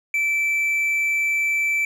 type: tone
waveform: triangle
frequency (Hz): 2325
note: D7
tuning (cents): -18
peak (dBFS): -17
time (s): 0.14-1.85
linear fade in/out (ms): 2
effects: none